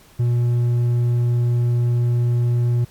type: tone with hard clipping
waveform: sine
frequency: 120.3 Hz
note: B2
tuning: 45 cents flat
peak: -16 dBFS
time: 0.19-2.85 s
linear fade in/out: 10 ms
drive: 3 dB
effects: pink hiss -50 dBFS RMS until 2.9 s + MP3 96 kbps